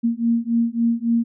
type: beating tone pair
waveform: sine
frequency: 230.8 / 234.4 Hz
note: A#3 / A#3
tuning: -17 / +10 cents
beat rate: 3.6 Hz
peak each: -20 dBFS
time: 0.03-1.24 s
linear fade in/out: 20 ms
effects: none